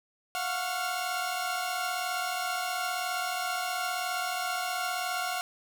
sawtooth tone cluster, 690 / 729 / 1105 / 1383 Hz, F5 / F#5 / C#6 / F6, -21 / -26 / -6 / -17 cents, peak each -36 / -29 / -36 / -31 dBFS, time 0.35-5.41 s, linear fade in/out 0 ms, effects none

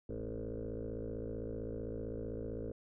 sine tone with frequency modulation, 263.3 Hz, C4, 11 cents sharp, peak -37 dBFS, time 0.09-2.72 s, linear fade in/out 5 ms, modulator 55.6 Hz, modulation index 4.6, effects tanh soft clip ceiling -34 dBFS

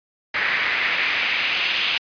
pink noise with band-pass filter sweep, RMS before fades -22 dBFS, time 0.34-1.98 s, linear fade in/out 5 ms, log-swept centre 1900 to 2900 Hz, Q 3.2, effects resampled to 11025 Hz

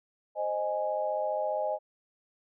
sine chord, Ab major, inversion first, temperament equal with one note detuned, 523.3 / 618.3 / 830.6 Hz, C5 / Eb5 / Ab5, 0 / -11 / 0 cents, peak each -35 / -30 / -33 dBFS, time 0.35-1.79 s, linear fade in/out 50 ms, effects none

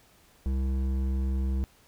sine tone with hard clipping, 66 Hz, C2, 16 cents sharp, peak -27 dBFS, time 0.46-1.64 s, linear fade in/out 0 ms, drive 10 dB, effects pink hiss -60 dBFS RMS until 1.87 s

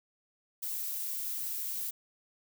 violet noise, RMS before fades -36 dBFS, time 0.62-1.91 s, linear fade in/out 10 ms, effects none

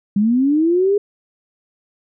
sine linear sweep, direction up, 195.9 to 415.3 Hz, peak -12 dBFS, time 0.16-0.98 s, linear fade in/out 5 ms, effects none

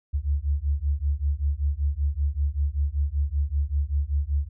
sine beating tone pair, 69.3 / 74.5 Hz, C#2 / D2, 0 / +25 cents, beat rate 5.2 Hz, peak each -25 dBFS, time 0.13-4.49 s, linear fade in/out 20 ms, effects none

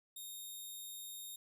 10% pulse tone, 3700 Hz, A#7, 14 cents flat, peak -38 dBFS, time 0.16-1.36 s, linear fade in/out 5 ms, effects none

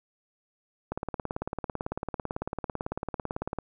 click train, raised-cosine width 1 ms, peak -17 dBFS, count 49, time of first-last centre 0.92-3.587 s, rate 18 Hz, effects none

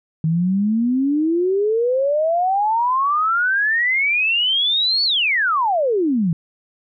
sine exponential two-way sweep, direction up then down, 156 to 4503 to 156 Hz, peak -15 dBFS, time 0.24-6.33 s, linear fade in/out 2 ms, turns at 5.04 s, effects none

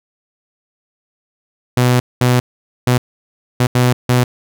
sawtooth tone bursts at uneven times, 124.3 Hz, B2, 12 cents sharp, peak -6 dBFS, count 6, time 1.77-2 / 2.21-2.4 / 2.87-2.98 / 3.6-3.67 / 3.75-3.93 / 4.09-4.24 s, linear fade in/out 5 ms, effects none

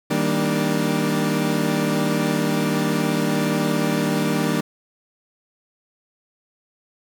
30% pulse chord, Eb major seventh, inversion none, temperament equal with one note detuned, 157.55 / 196 / 233.1 / 293.7 Hz, Eb3 / G3 / Bb3 / D4, +22 / 0 / 0 / 0 cents, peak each -22 dBFS, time 0.1-4.61 s, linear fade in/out 10 ms, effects none

